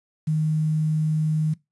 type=tone with quantisation; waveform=sine; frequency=155.56 Hz; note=D#3; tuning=in tune; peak=-19 dBFS; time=0.27-1.54 s; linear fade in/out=10 ms; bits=8; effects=noise-tail reverb RT60 0.2 s tail -21 dB re dry + resampled to 24000 Hz